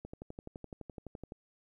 click train, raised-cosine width 2 ms, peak -30 dBFS, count 16, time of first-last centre 0.05-1.321 s, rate 11.8 Hz, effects 12-bit

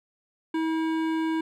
sine tone with hard clipping, 321.6 Hz, E4, 43 cents flat, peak -26 dBFS, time 0.54-1.41 s, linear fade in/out 5 ms, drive 15 dB, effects none

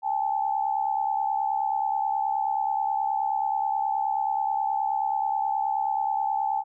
sine tone pair together, 798.6 / 868 Hz, G5 / A5, +32 / -24 cents, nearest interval minor second, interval 144 cents, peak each -26 dBFS, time 0.02-6.64 s, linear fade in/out 50 ms, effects none

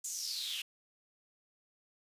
pink noise with high-pass filter sweep, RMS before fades -39 dBFS, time 0.04-0.62 s, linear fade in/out 5 ms, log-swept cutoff 7300 to 2800 Hz, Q 6.4, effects resampled to 32000 Hz

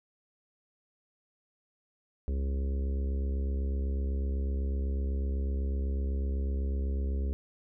harmonic tone, 68 Hz, C#2, 33 cents flat, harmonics 1 / 3 / 4 / 5 / 6 / 7 / 8, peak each -28 / -42 / -46 / -50 / -45 / -52 / -53 dBFS, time 2.28-7.33 s, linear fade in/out 0 ms, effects none

